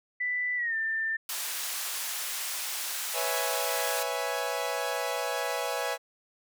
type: tone with pitch glide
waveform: sine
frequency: 1984 to 1788.1 Hz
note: B6 to A6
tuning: +7 to +27 cents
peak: -27 dBFS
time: 0.2-1.17 s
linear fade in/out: 10 ms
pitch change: -180 cents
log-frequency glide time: 0.56-0.75 s
type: band-pass noise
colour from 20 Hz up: white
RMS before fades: -34 dBFS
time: 1.29-4.03 s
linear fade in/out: 2 ms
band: 820 to 16000 Hz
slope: 12 dB/octave
type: chord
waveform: sawtooth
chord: C# minor seventh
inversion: third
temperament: equal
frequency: 493.9 / 554.4 / 659.3 / 830.6 Hz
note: B4 / C#5 / E5 / G#5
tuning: 0 / 0 / 0 / 0 cents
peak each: -31 dBFS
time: 3.13-5.98 s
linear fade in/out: 50 ms
effects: none